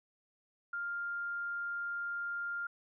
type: tone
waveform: sine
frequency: 1400 Hz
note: F6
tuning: 4 cents sharp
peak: -35 dBFS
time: 0.73-2.67 s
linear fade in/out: 5 ms
effects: none